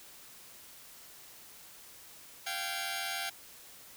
10% pulse tone cluster, 693 / 779 / 1659 / 2210 Hz, F5 / G5 / G#6 / C#7, -14 / -11 / -2 / -6 cents, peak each -31 / -29 / -34 / -38 dBFS, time 2.46-3.3 s, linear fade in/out 10 ms, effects white hiss -53 dBFS RMS until 3.96 s

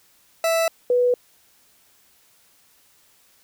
40% pulse / sine tone pair in turn, 659 / 492 Hz, E5 / B4, -1 / -7 cents, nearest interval perfect fourth, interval 506 cents, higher first, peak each -17 / -15 dBFS, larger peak second, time 0.44-0.68 / 0.9-1.14 s, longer neither, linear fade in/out 2 ms, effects white hiss -58 dBFS RMS until 3.43 s

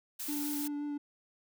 blue noise, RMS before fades -39 dBFS, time 0.19-0.68 s, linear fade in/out 10 ms
triangle tone with vibrato, 291.6 Hz, D4, 12 cents flat, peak -32 dBFS, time 0.28-0.98 s, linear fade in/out 10 ms, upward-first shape sine, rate 5.7 Hz, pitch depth 13 cents each way
effects none

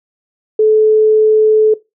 sine tone, 432.7 Hz, A4, 29 cents flat, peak -6 dBFS, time 0.59-1.74 s, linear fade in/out 5 ms, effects noise-tail reverb RT60 0.2 s tail -18 dB re dry

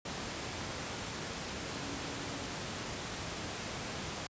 sine tone in noise, 279.9 Hz, C#4, 17 cents sharp, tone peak -46 dBFS, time 1.73-2.46 s, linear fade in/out 5 ms, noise pink, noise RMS -39 dBFS, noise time 0.05-4.27 s, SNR -10 dB, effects high-pass 80 Hz 12 dB/octave + resampled to 16000 Hz

